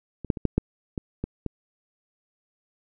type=clicks; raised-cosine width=3 ms; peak=-22 / -8 / -20 / -8 / -7 / -16 / -15 / -15 dBFS; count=8; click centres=0.247 / 0.302 / 0.372 / 0.453 / 0.58 / 0.978 / 1.24 / 1.463 s; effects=none